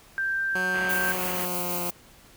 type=tone; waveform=sine; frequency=1574 Hz; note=G6; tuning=7 cents sharp; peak=-24 dBFS; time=0.18-1.12 s; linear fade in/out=0 ms
type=tone with pitch glide; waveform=10% pulse; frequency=184.6 to 175.76 Hz; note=F#3 to F3; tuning=-4 to +11 cents; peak=-22 dBFS; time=0.55-1.9 s; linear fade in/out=2 ms; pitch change=-85 cents; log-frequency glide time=1.02-1.77 s
type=low-pass noise; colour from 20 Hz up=white; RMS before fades=-37 dBFS; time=0.74-1.45 s; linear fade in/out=0 ms; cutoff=3000 Hz; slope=48 dB/octave
type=noise with tremolo; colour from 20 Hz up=violet; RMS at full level=-30 dBFS; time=0.89-1.91 s; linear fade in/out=10 ms; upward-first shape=triangle; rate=6.2 Hz; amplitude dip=30%
effects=pink hiss -53 dBFS RMS until 2.36 s